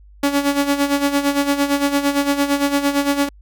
sawtooth tone with tremolo, 282.9 Hz, C#4, 35 cents sharp, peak -9 dBFS, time 0.23-3.29 s, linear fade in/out 5 ms, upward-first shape sine, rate 8.8 Hz, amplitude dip 70%, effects added 50 Hz sine -42 dBFS peak until 3.41 s

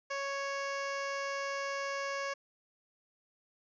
15% pulse tone, 554.4 Hz, C#5, in tune, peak -28 dBFS, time 0.1-2.34 s, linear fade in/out 10 ms, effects resampled to 16000 Hz

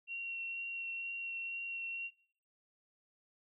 sine tone with vibrato, 2737 Hz, F7, 36 cents flat, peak -38 dBFS, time 0.07-2.11 s, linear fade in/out 50 ms, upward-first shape triangle, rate 2.1 Hz, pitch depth 12 cents each way, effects noise-tail reverb RT60 0.6 s tail -23 dB re dry

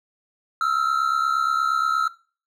triangle tone pair together, 1298.5 / 1367 Hz, E6 / F6, -26 / -37 cents, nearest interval minor second, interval 89 cents, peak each -20 dBFS, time 0.61-2.08 s, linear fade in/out 2 ms, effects noise-tail reverb RT60 0.4 s tail -20 dB re dry

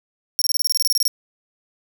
sawtooth tone bursts, 5550 Hz, F8, 12 cents flat, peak -13 dBFS, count 14, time 0.39-1.079 s, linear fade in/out 0 ms, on 26 ms, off 25 ms, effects none

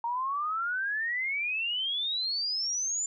sine exponential sweep, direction up, 922 to 7200 Hz, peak -28 dBFS, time 0.04-3.06 s, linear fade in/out 2 ms, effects none

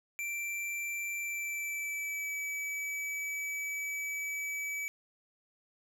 square tone with pitch glide, 2349 to 2291 Hz, D7 to D7, 0 to -44 cents, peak -35 dBFS, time 0.19-4.88 s, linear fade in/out 0 ms, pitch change -44 cents, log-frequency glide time 1.19-2.35 s, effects 12-bit

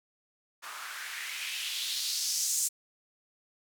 blue noise with band-pass filter sweep, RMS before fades -34 dBFS, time 0.62-2.69 s, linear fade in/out 20 ms, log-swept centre 1100 to 7700 Hz, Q 2.5, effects none

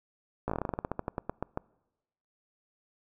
slowing click train, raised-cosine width 1 ms, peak -17 dBFS, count 19, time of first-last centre 0.48-1.574 s, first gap 16 ms, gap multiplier 1.14, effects noise-tail reverb RT60 1.0 s tail -25 dB re dry

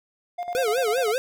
triangle tone with tremolo, 705 Hz, F5, 16 cents sharp, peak -24 dBFS, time 0.38-1.12 s, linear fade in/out 10 ms, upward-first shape square, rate 10 Hz, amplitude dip 65%
square tone with vibrato, 473 Hz, A#4, 25 cents sharp, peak -22 dBFS, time 0.55-1.18 s, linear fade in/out 0 ms, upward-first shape sine, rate 5.1 Hz, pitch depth 220 cents each way
effects none

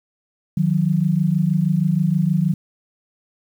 sine tone pair together, 155.56 / 181.9 Hz, D#3 / F#3, 0 / -29 cents, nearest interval minor third, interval 271 cents, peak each -18 dBFS, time 0.57-2.54 s, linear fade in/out 5 ms, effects 8-bit

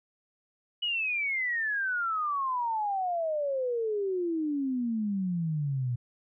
sine exponential sweep, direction down, 2960 to 119 Hz, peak -27 dBFS, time 0.82-5.96 s, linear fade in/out 10 ms, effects none

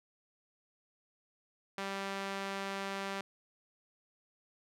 sawtooth tone with band-pass filter, 196 Hz, G3, in tune, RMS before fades -39 dBFS, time 1.78-3.21 s, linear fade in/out 2 ms, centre 1800 Hz, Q 0.5, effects none

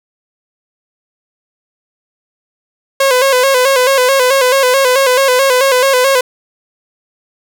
sawtooth tone with vibrato, 523.3 Hz, C5, in tune, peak -4 dBFS, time 3-6.21 s, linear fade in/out 5 ms, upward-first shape square, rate 4.6 Hz, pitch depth 69 cents each way, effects none

